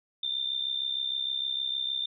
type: tone with amplitude modulation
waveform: sine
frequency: 3586 Hz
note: A7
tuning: 32 cents sharp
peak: -25 dBFS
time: 0.23-2.06 s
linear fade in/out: 5 ms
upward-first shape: sine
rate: 66.5 Hz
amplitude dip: 75%
effects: none